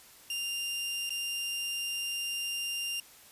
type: tone with dropouts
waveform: sawtooth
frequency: 2794 Hz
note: F7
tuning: in tune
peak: -29 dBFS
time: 0.3-3 s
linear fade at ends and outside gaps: 2 ms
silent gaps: 1.094-1.104 s
effects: white hiss -55 dBFS RMS until 3.31 s + resampled to 32000 Hz